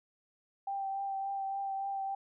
sine tone with vibrato, 784 Hz, G5, in tune, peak -33 dBFS, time 0.67-2.15 s, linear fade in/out 5 ms, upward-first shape triangle, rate 3.5 Hz, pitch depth 20 cents each way, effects none

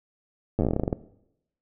slowing click train, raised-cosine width 2 ms, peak -11 dBFS, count 15, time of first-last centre 0.59-0.928 s, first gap 9 ms, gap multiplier 1.14, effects noise-tail reverb RT60 0.8 s tail -17 dB re dry

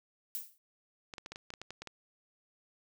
violet noise with exponential decay, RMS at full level -35 dBFS, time 0.35-0.58 s, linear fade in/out 0 ms, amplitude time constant 50 ms
clicks, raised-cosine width 0.2 ms, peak -26 dBFS, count 11, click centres 1.138 / 1.182 / 1.261 / 1.32 / 1.359 / 1.504 / 1.538 / 1.616 / 1.706 / 1.82 / 1.873 s
effects none

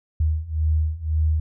sine beating tone pair, 77.1 / 79 Hz, D#2 / D#2, -15 / +27 cents, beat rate 1.9 Hz, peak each -23 / -21 dBFS, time 0.2-1.4 s, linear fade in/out 5 ms, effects none

